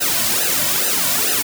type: noise with flanger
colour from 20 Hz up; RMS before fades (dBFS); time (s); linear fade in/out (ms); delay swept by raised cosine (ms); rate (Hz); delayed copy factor
white; -18; 0-1.43; 20; 0.88 to 2.48; 2.3; -0.9
effects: none